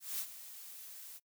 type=noise with ADSR envelope; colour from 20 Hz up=blue; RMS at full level=-37 dBFS; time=0-1.2 s; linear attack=190 ms; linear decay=72 ms; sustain=-13 dB; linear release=38 ms; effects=noise-tail reverb RT60 0.1 s tail -23 dB re dry